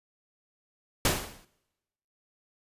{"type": "noise with exponential decay", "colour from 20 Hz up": "pink", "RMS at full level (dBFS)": -21, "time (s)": [1.05, 1.45], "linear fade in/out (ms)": 2, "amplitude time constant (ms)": 86, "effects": ["noise-tail reverb RT60 1.0 s tail -24 dB re dry", "resampled to 32000 Hz"]}